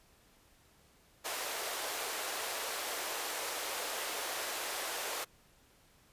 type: high-pass noise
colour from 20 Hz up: pink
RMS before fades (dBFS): -38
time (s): 1.24-5.25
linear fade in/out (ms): 20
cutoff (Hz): 440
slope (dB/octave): 24
effects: pink hiss -65 dBFS RMS until 6.12 s + resampled to 32000 Hz